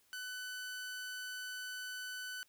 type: tone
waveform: sawtooth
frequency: 1500 Hz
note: F#6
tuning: 23 cents sharp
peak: -38 dBFS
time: 0.13-2.43 s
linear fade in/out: 0 ms
effects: white hiss -71 dBFS RMS until 2.48 s